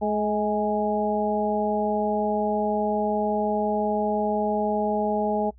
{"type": "harmonic tone with a mistuned harmonic", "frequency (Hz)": 211.8, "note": "G#3", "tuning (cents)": 34, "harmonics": [1, 2, 3, 4], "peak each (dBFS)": [-27, -27, -27, -27], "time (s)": [0.01, 5.51], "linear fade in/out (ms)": 20, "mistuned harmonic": 4, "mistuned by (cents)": -36, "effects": ["noise-tail reverb RT60 0.1 s tail -23 dB re dry", "added 60 Hz sine -48 dBFS peak until 5.58 s"]}